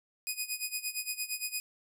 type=tone with tremolo; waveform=10% pulse; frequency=2489 Hz; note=D#7; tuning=in tune; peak=-22 dBFS; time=0.27-1.6 s; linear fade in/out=0 ms; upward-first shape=sine; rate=8.7 Hz; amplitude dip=85%; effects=none